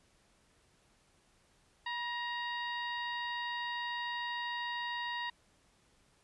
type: harmonic tone with a mistuned harmonic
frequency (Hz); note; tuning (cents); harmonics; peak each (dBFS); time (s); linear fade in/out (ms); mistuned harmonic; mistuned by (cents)
940; A#5; +14; 1 / 2 / 3 / 4 / 5; -39 / -39 / -46 / -45 / -53; 1.86-5.3; 5; 1; +49
effects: pink hiss -69 dBFS RMS until 6.23 s + resampled to 24000 Hz